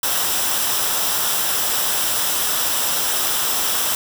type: noise with comb filter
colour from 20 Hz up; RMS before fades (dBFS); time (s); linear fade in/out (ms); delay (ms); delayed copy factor
white; -20; 0.03-3.95; 2; 0.45; -0.5
effects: none